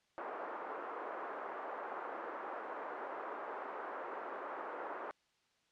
white band-pass noise, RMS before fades -44 dBFS, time 0.18-5.11 s, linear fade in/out 0 ms, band 350 to 1300 Hz, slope 24 dB/octave, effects white hiss -75 dBFS RMS until 5.71 s + low-pass 5000 Hz 12 dB/octave

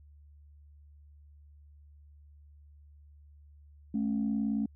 sine tone pair together, 215.2 / 274 Hz, A3 / C#4, -38 / -20 cents, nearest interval major third, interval 418 cents, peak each -28 / -32 dBFS, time 3.94-4.66 s, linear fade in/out 5 ms, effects tanh soft clip ceiling -22 dBFS + added 73 Hz sine -53 dBFS peak until 4.75 s

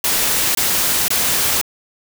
white noise bursts, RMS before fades -17 dBFS, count 3, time 0.04-1.614 s, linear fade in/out 2 ms, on 510 ms, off 22 ms, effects none

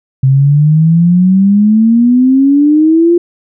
sine exponential sweep, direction up, 130.9 to 350.1 Hz, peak -4 dBFS, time 0.23-3.18 s, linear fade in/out 5 ms, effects none

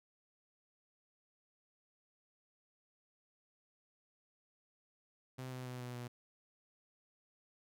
sawtooth tone with pitch steps, 129.1 / 127.25 / 125.42 / 123.63 / 121.85 Hz, C3 / C3 / B2 / B2 / B2, -23 / -48 / +27 / +2 / -23 cents, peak -39 dBFS, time 5.38-6.08 s, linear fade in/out 10 ms, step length 140 ms, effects none

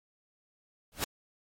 pink noise with exponential growth, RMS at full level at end -26 dBFS, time 0.92-1.04 s, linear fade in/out 0 ms, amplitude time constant 25 ms, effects MP3 64 kbps

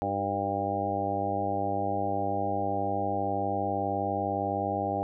harmonic tone with a mistuned harmonic, 99.8 Hz, G2, 32 cents sharp, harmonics 1 / 2 / 3 / 4 / 5 / 6 / 7 / 8, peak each -37 / -38 / -36 / -39 / -37 / -35 / -34 / -31 dBFS, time 0.02-5.03 s, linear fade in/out 0 ms, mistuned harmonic 4, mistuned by -33 cents, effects none

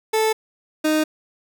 30% pulse tone pair in turn, 438.5 / 309.5 Hz, A4 / D#4, -6 / -9 cents, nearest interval tritone, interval 603 cents, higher first, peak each -14 / -14 dBFS, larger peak neither, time 0.13-0.33 / 0.84-1.04 s, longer neither, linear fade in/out 10 ms, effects none

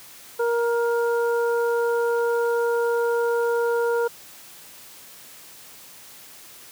harmonic tone, 470 Hz, A#4, 14 cents sharp, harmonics 1 / 2 / 3, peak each -20 / -29 / -30 dBFS, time 0.39-4.08 s, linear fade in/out 10 ms, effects white hiss -45 dBFS RMS until 6.71 s + high-pass 80 Hz 12 dB/octave

